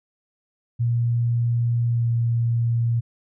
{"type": "tone with pitch glide", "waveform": "sine", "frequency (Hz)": [118.4, 117.11], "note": ["A#2", "A#2"], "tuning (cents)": [27, 8], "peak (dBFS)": -18, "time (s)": [0.79, 3.01], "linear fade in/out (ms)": 20, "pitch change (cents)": -19, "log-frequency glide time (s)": [1.88, 2.08], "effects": []}